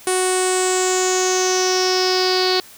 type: tone with low-pass filter sweep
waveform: sawtooth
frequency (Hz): 370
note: F#4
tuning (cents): 0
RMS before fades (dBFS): -18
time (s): 0.07-2.6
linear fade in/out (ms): 2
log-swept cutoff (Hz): 9400 to 4400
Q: 7.6
effects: white hiss -43 dBFS RMS until 2.77 s